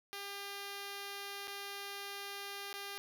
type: tone with dropouts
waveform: 5% pulse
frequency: 400 Hz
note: G4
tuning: 35 cents sharp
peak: -31 dBFS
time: 0.13-2.98 s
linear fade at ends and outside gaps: 0 ms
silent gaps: 1.474-1.48 / 2.729-2.74 s
effects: none